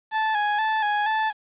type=tone with vibrato; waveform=30% pulse; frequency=853 Hz; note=G#5; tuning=46 cents sharp; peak=-18 dBFS; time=0.11-1.33 s; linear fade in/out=50 ms; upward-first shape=square; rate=2.1 Hz; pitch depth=43 cents each way; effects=resampled to 8000 Hz + 9-bit